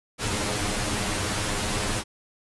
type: noise with comb filter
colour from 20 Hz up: pink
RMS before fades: -27 dBFS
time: 0.18-2.04 s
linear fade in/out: 50 ms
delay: 9.7 ms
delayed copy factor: +0.95
effects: resampled to 24000 Hz